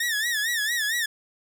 sawtooth tone with vibrato, 1800 Hz, A6, 39 cents sharp, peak -20 dBFS, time 0-1.06 s, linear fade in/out 5 ms, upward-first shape sine, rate 4.4 Hz, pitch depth 130 cents each way, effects none

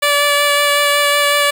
10% pulse tone with vibrato, 578 Hz, D5, 28 cents flat, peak -3 dBFS, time 0.02-1.51 s, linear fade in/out 10 ms, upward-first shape sine, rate 5.4 Hz, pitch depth 11 cents each way, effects 7-bit

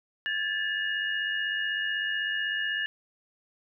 sine tone cluster, 1646 / 1742 / 2865 Hz, G#6 / A6 / F7, -16 / -18 / +44 cents, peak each -35 / -29 / -33 dBFS, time 0.26-2.86 s, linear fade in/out 0 ms, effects none

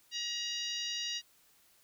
harmonic tone, 951 Hz, A#5, 34 cents sharp, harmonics 2 / 3 / 4 / 5 / 6 / 7, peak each -46 / -39 / -40 / -41 / -43 / -51 dBFS, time 0.11-1.22 s, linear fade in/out 50 ms, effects white hiss -66 dBFS RMS until 1.83 s

